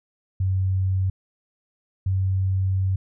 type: tone pair in turn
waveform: sine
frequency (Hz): 94.5 / 95.01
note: F#2 / F#2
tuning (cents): +37 / +46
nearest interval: unison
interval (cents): 9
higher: second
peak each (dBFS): -19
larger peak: neither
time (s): 0.4-1.1 / 2.06-2.96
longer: second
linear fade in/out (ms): 5
effects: none